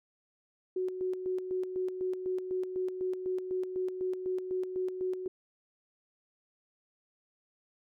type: tone with tremolo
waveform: sine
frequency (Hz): 370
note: F#4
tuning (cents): 0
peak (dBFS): -29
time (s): 0.76-5.28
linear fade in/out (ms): 5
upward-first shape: square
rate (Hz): 4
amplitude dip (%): 55
effects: none